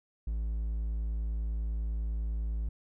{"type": "tone", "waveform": "triangle", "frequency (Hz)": 55, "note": "A1", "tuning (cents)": 0, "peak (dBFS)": -28, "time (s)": [0.27, 2.69], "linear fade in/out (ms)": 5, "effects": []}